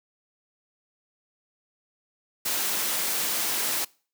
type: noise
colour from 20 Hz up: white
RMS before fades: -27 dBFS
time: 2.45-3.85 s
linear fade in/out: 10 ms
effects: noise-tail reverb RT60 0.4 s tail -24 dB re dry + high-pass 200 Hz 12 dB/octave